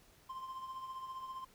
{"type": "tone with tremolo", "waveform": "triangle", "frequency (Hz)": 1046.5, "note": "C6", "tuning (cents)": 0, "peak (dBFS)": -38, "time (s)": [0.29, 1.45], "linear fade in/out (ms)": 10, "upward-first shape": "triangle", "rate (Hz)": 15, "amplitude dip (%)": 60, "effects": ["pink hiss -65 dBFS RMS until 1.54 s"]}